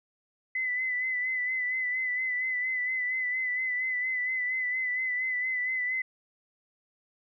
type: tone with vibrato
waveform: sine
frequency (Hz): 2014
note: B6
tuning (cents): +33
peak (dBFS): -27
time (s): 0.55-6.02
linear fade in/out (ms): 5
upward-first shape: sine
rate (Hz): 4.3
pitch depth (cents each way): 36
effects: none